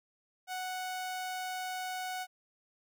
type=tone; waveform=sawtooth; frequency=740 Hz; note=F#5; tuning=in tune; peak=-32 dBFS; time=0.47-2.27 s; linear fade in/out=50 ms; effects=none